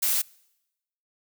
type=noise; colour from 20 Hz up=blue; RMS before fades=-24 dBFS; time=0.02-0.22 s; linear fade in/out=10 ms; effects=noise-tail reverb RT60 0.9 s tail -25 dB re dry